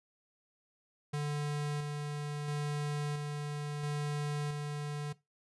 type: tone with tremolo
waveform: square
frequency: 147.1 Hz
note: D3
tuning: 3 cents sharp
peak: -33 dBFS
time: 1.13-5.13 s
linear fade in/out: 10 ms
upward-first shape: square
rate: 0.74 Hz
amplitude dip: 30%
effects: noise-tail reverb RT60 0.2 s tail -18 dB re dry + resampled to 24000 Hz